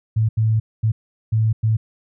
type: tone bursts at uneven times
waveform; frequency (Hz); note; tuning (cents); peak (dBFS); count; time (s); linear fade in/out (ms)
sine; 110.4; A2; +6; -14; 5; 0.16-0.29 / 0.37-0.6 / 0.83-0.92 / 1.32-1.53 / 1.63-1.77; 10
effects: none